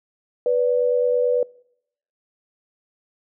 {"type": "tone pair together", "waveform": "sine", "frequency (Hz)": [492.9, 582], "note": ["B4", "D5"], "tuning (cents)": [-3, -16], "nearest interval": "minor third", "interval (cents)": 287, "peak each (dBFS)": [-17, -23], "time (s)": [0.46, 1.43], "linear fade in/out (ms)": 2, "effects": ["noise-tail reverb RT60 0.7 s tail -24 dB re dry"]}